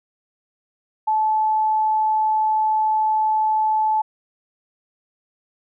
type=tone; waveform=sine; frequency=867 Hz; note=A5; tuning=26 cents flat; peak=-16 dBFS; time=1.07-4.02 s; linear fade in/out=10 ms; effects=none

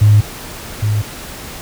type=tone pair in turn; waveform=sine; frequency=105 / 105.73 Hz; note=G#2 / G#2; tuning=+19 / +31 cents; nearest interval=unison; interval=12 cents; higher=second; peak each=-4 / -12 dBFS; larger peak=first; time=0.01-0.21 / 0.82-1.02 s; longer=neither; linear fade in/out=10 ms; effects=tanh soft clip ceiling 0 dBFS + pink hiss -30 dBFS RMS until 1.61 s

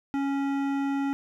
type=tone with hard clipping; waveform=sine; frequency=277.2 Hz; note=C#4; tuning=in tune; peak=-27 dBFS; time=0.14-1.13 s; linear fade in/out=0 ms; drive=14 dB; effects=none

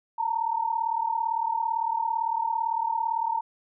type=tone pair together; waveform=sine; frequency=894.5 / 932.3 Hz; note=A5 / A#5; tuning=+28 / 0 cents; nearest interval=minor second; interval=72 cents; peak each=-27 dBFS; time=0.18-3.41 s; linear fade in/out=10 ms; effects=none

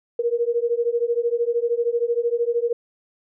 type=beating tone pair; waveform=sine; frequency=466.2 / 479.2 Hz; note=A#4 / A#4; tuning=0 / +48 cents; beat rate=13 Hz; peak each=-22 dBFS; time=0.19-2.73 s; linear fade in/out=5 ms; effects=none

